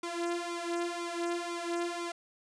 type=tone with flanger; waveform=sawtooth; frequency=344 Hz; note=F4; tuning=26 cents flat; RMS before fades=-35 dBFS; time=0.03-2.12 s; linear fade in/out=5 ms; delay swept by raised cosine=0.85 to 3.05 ms; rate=2 Hz; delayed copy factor=+0.8; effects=resampled to 22050 Hz + 10-bit